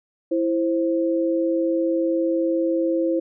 sine tone pair together, 331.4 / 526.1 Hz, E4 / C5, +9 / +9 cents, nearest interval minor sixth, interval 800 cents, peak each -20 / -23 dBFS, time 0.31-3.2 s, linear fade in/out 10 ms, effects none

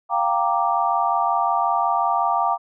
sine chord, G minor seventh, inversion third, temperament equal, 698.5 / 784 / 932.3 / 1174.7 Hz, F5 / G5 / Bb5 / D6, 0 / 0 / 0 / 0 cents, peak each -23 dBFS, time 0.09-2.58 s, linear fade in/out 50 ms, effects none

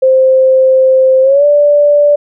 sine tone with pitch glide, 523.3 to 584 Hz, C5 to D5, 0 to -10 cents, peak -4 dBFS, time 0.02-2.16 s, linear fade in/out 10 ms, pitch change +190 cents, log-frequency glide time 1.22-1.45 s, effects none

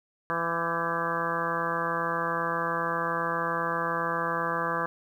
harmonic tone with a mistuned harmonic, 167.5 Hz, E3, 28 cents sharp, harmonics 1 / 2 / 3 / 4 / 5 / 6 / 7 / 8 / 9 / 10, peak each -38 / -39 / -34 / -38 / -40 / -33 / -31 / -39 / -35 / -37 dBFS, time 0.3-4.86 s, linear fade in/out 0 ms, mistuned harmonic 9, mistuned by +47 cents, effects 10-bit

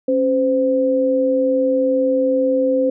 sine tone pair together, 273.1 / 515.5 Hz, C#4 / C5, -26 / -26 cents, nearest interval major seventh, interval 1100 cents, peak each -19 / -15 dBFS, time 0.08-2.9 s, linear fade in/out 5 ms, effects none

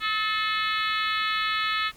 harmonic tone with a mistuned harmonic, 429.6 Hz, A4, 41 cents flat, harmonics 3 / 4 / 5 / 6 / 7 / 8 / 9 / 10, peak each -27 / -30 / -32 / -33 / -36 / -33 / -35 / -37 dBFS, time 0-1.92 s, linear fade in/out 50 ms, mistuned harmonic 4, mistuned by +40 cents, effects pink hiss -52 dBFS RMS until 1.96 s + MP3 96 kbps

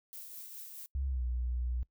violet noise with tremolo, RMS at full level -45 dBFS, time 0.13-0.86 s, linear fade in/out 0 ms, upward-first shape triangle, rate 4.8 Hz, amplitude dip 40%
sine tone with pitch glide, 67.4 to 61.1 Hz, C#2 to B1, -48 to -18 cents, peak -31 dBFS, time 0.95-1.83 s, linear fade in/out 0 ms, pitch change -170 cents, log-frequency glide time 1.07-1.23 s
effects noise-tail reverb RT60 0.1 s tail -23 dB re dry

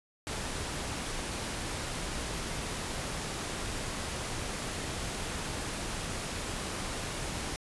pink noise, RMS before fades -36 dBFS, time 0.27-7.56 s, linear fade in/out 0 ms, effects resampled to 24000 Hz

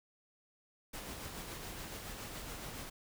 pink noise with tremolo, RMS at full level -44 dBFS, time 0.93-2.9 s, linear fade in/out 10 ms, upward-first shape sine, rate 7.1 Hz, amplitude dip 30%, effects none

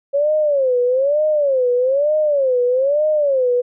sine tone with vibrato, 549 Hz, C#5, 17 cents flat, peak -13 dBFS, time 0.13-3.62 s, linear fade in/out 20 ms, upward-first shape sine, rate 1.1 Hz, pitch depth 200 cents each way, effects none

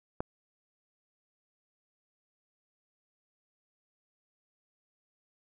click, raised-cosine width 1 ms, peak -18 dBFS, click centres 0.205 s, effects none

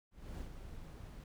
brown noise with ADSR envelope, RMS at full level -43 dBFS, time 0.11-1.24 s, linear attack 280 ms, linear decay 96 ms, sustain -6 dB, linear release 3 ms, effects none

